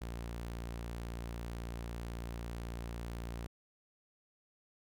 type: tone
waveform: sawtooth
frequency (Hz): 58.1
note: A#1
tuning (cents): -5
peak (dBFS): -36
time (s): 0.01-3.47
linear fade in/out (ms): 10
effects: none